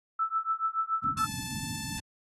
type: tone with tremolo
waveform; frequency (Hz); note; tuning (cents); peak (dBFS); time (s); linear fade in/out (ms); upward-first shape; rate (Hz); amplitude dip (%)
sine; 1318.5; E6; 0; -23; 0.19-1.25; 5; triangle; 7; 100
type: low-pass noise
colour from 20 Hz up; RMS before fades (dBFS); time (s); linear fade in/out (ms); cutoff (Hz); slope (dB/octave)
pink; -36; 1.04-2; 0; 300; 96
type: tone with pitch glide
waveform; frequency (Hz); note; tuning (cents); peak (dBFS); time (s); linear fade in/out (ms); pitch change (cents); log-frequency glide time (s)
5% pulse; 873 to 880.1; A5 to A5; -14 to 0; -25; 1.17-2; 5; +14; 1.37-1.65
effects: high-pass 100 Hz 12 dB/octave + AAC 32 kbps